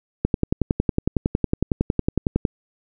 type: click train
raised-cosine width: 3 ms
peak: -5 dBFS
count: 25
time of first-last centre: 0.25-2.452 s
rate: 10.9 Hz
effects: none